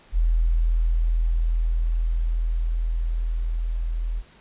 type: tone with level ramp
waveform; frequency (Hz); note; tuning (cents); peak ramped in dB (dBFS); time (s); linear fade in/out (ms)
sine; 41.2; E1; 0; -16 to -23; 0.12-4.23; 50
effects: pink hiss -53 dBFS RMS until 4.4 s + resampled to 8000 Hz